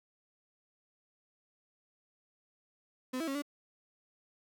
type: tone with pitch steps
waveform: 35% pulse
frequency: 255.7 / 326.9 / 273.2 / 288.6 Hz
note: C4 / E4 / C#4 / D4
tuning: -40 / -14 / -25 / -30 cents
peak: -32 dBFS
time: 3.13-3.422 s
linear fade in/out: 10 ms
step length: 73 ms
effects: none